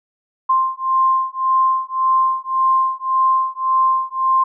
sine beating tone pair, 1049 / 1050.8 Hz, C6 / C6, +4 / +7 cents, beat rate 1.8 Hz, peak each -17 dBFS, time 0.49-4.44 s, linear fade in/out 10 ms, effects none

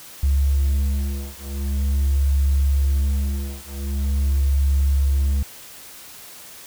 triangle beating tone pair, 69 / 69.44 Hz, C#2 / C#2, -7 / +4 cents, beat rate 0.44 Hz, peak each -17 dBFS, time 0.23-5.43 s, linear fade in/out 5 ms, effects tanh soft clip ceiling -12 dBFS + white hiss -41 dBFS RMS until 6.66 s

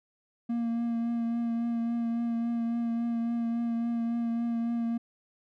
triangle tone with vibrato, 233.1 Hz, A#3, in tune, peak -25 dBFS, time 0.49-4.98 s, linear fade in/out 10 ms, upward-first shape triangle, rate 3.6 Hz, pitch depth 21 cents each way, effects none

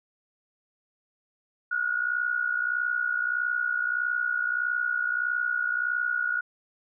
sine tone with amplitude modulation, 1448 Hz, F#6, 38 cents flat, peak -21 dBFS, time 1.71-6.41 s, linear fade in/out 10 ms, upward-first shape sine, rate 61.6 Hz, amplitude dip 75%, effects none

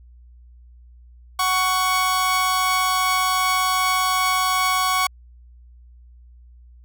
sawtooth tone pair together, 744.2 / 1115 Hz, F#5 / C#6, +10 / +10 cents, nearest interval perfect fifth, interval 700 cents, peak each -21 / -15 dBFS, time 1.39-5.07 s, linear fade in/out 5 ms, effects added 60 Hz sine -44 dBFS peak until 6.84 s

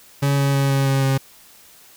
40% pulse tone with pitch steps, 140.3 / 139.17 / 138.05 / 136.94 / 135.83 / 134.74 Hz, C#3 / C#3 / C#3 / C#3 / C#3 / C#3, +21 / +7 / -7 / -21 / -35 / -49 cents, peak -15 dBFS, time 0.22-1.18 s, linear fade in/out 10 ms, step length 160 ms, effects white hiss -48 dBFS RMS until 1.96 s

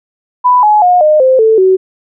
sine tone with pitch steps, 993 / 844.7 / 718.6 / 611.3 / 520 / 442.3 / 376.3 Hz, B5 / G#5 / F5 / D#5 / C5 / A4 / F#4, +9 / +29 / +49 / -31 / -11 / +9 / +29 cents, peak -4 dBFS, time 0.44-1.77 s, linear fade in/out 20 ms, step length 190 ms, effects none

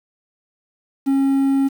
triangle tone, 272.6 Hz, C#4, 29 cents flat, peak -12 dBFS, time 1.06-1.69 s, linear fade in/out 20 ms, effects 7-bit

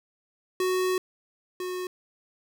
square tone pair in turn, 369.8 / 365.1 Hz, F#4 / F#4, -1 / -23 cents, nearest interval unison, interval 22 cents, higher first, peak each -24 / -31 dBFS, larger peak first, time 0.6-0.98 / 1.6-1.87 s, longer first, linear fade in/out 2 ms, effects none

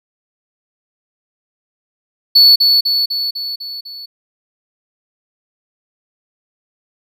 triangle tone with echo, 4435 Hz, C#8, in tune, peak -3 dBFS, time 2.35-2.56 s, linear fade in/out 10 ms, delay 250 ms, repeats 6, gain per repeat -4 dB, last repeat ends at 4.06 s, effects none

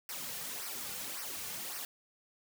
white noise with flanger, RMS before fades -41 dBFS, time 0.09-1.85 s, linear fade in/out 2 ms, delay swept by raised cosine 0.27 to 3.17 ms, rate 1.8 Hz, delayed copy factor -0.7, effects none

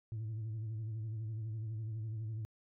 sine tone with vibrato, 110 Hz, A2, in tune, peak -35 dBFS, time 0.12-2.45 s, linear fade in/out 0 ms, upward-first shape sine, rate 12 Hz, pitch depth 61 cents each way, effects tanh soft clip ceiling -36 dBFS

